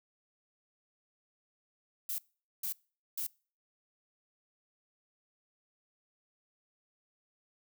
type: noise bursts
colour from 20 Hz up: violet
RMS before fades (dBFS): -36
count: 3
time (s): 2.09-3.266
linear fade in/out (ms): 2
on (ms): 92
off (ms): 450
effects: noise-tail reverb RT60 0.4 s tail -25 dB re dry